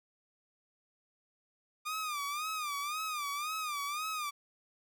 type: tone with vibrato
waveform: sawtooth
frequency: 1206 Hz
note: D6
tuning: 46 cents sharp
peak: -31 dBFS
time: 1.85-4.31 s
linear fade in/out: 20 ms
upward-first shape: sine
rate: 1.9 Hz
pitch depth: 110 cents each way
effects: none